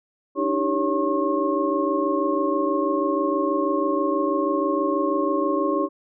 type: tone cluster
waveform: sine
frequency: 291.8 / 318 / 392.5 / 558 / 1081 Hz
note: D4 / D#4 / G4 / C#5 / C#6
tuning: -11 / +38 / +2 / +11 / -44 cents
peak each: -26 dBFS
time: 0.35-5.89 s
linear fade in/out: 50 ms
effects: none